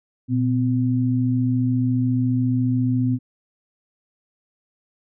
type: tone pair together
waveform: sine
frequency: 120 / 254.3 Hz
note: B2 / C4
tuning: -49 / -49 cents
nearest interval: octave + minor second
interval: 1300 cents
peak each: -20 dBFS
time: 0.28-3.19 s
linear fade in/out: 50 ms
effects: none